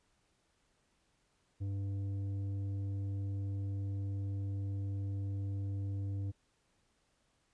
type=tone with tanh clipping; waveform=triangle; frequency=98.7 Hz; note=G2; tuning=12 cents sharp; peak=-36 dBFS; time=1.6-6.32 s; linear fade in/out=20 ms; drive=12 dB; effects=pink hiss -75 dBFS RMS until 7.53 s + resampled to 22050 Hz